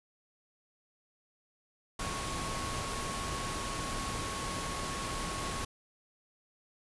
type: tone in noise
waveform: sine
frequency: 1100 Hz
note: C#6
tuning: 14 cents flat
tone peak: -40 dBFS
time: 1.99-5.65 s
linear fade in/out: 5 ms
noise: pink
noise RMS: -37 dBFS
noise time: 1.99-5.65 s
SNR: -6 dB
effects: resampled to 24000 Hz